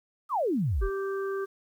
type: exponential sweep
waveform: sine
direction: down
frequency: 1318.5 to 31.97 Hz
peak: -24 dBFS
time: 0.29-0.9 s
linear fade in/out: 50 ms
type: harmonic tone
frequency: 390.7 Hz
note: G4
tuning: 6 cents flat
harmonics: 1 / 3 / 4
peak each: -29 / -39 / -41 dBFS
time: 0.81-1.46 s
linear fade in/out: 20 ms
effects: 10-bit